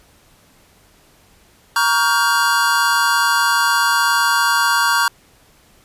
square chord, G half-diminished seventh, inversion first, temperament just, 940.8 / 1128.9 / 1411.2 / 1568 Hz, Bb5 / Db6 / F6 / G6, +16 / +31 / +18 / 0 cents, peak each -20 dBFS, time 1.76-5.08 s, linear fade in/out 2 ms, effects pink hiss -52 dBFS RMS until 5.84 s + resampled to 32000 Hz

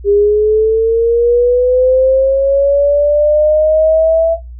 sine linear sweep, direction up, 401.7 to 664 Hz, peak -7 dBFS, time 0.04-4.38 s, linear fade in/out 50 ms, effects noise-tail reverb RT60 0.2 s tail -18 dB re dry + added 60 Hz sine -27 dBFS peak until 4.59 s

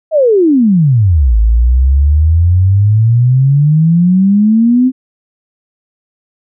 sine exponential two-way sweep, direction down then up, 659.3 to 52.9 to 262.1 Hz, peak -5 dBFS, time 0.11-4.92 s, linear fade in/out 50 ms, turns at 1.37 s, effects none

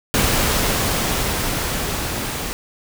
pink noise with level ramp, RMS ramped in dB -17 to -26 dBFS, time 0.14-2.53 s, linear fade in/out 0 ms, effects none

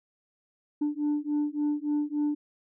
sine beating tone pair, 293.7 / 297.2 Hz, D4 / D4, 0 / +21 cents, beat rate 3.5 Hz, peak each -27 dBFS, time 0.81-2.35 s, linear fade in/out 10 ms, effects tanh soft clip ceiling -22 dBFS

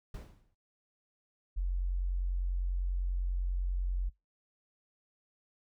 brown noise with exponential decay, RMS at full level -39 dBFS, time 0.14-0.55 s, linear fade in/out 5 ms, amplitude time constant 88 ms
sine tone, 45.06 Hz, F#1, 45 cents flat, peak -29 dBFS, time 1.56-4.1 s, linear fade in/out 20 ms
effects noise-tail reverb RT60 0.2 s tail -24 dB re dry

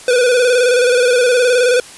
square tone with vibrato, 493.9 Hz, B4, in tune, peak -10 dBFS, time 0.08-1.8 s, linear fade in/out 2 ms, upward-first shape square, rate 19 Hz, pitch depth 45 cents each way, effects white hiss -36 dBFS RMS until 1.97 s + resampled to 24000 Hz

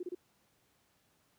sine tone bursts, 357.5 Hz, F4, 41 cents sharp, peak -36 dBFS, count 3, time 0-0.149 s, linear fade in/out 5 ms, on 31 ms, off 28 ms, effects pink hiss -72 dBFS RMS until 1.38 s + high-pass 80 Hz 12 dB/octave

